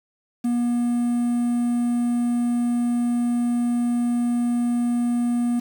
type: tone with quantisation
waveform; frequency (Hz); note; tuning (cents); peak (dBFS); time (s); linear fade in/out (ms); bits
triangle; 240; B3; -49; -17; 0.44-5.6; 10; 7
effects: none